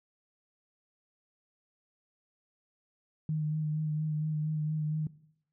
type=tone with vibrato; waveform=sine; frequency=153.8 Hz; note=D#3; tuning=20 cents flat; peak=-28 dBFS; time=3.29-5.07 s; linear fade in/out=2 ms; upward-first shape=sine; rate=4.3 Hz; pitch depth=21 cents each way; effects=noise-tail reverb RT60 0.7 s tail -19 dB re dry